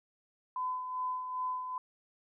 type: tone with tremolo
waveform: sine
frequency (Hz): 1012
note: B5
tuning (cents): +42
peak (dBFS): -31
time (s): 0.56-1.78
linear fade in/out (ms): 2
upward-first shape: sine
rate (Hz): 2.5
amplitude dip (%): 50
effects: none